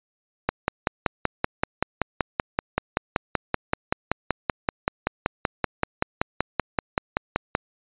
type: click train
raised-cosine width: 0.5 ms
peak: -5 dBFS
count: 38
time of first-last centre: 0.49-7.551 s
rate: 5.24 Hz
effects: resampled to 8000 Hz